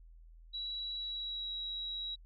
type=tone with pitch glide; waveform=sine; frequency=3908 to 3868 Hz; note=B7 to B7; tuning=-19 to -37 cents; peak=-37 dBFS; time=0.53-2.16 s; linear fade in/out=20 ms; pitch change=-18 cents; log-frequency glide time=0.94-1.53 s; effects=added 41 Hz sine -53 dBFS peak until 2.25 s